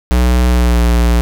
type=tone with pitch glide; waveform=square; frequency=61.4 to 59.07 Hz; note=B1 to A#1; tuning=-9 to +24 cents; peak=-9 dBFS; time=0.11-1.21 s; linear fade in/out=0 ms; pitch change=-67 cents; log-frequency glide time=0.48-0.79 s; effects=none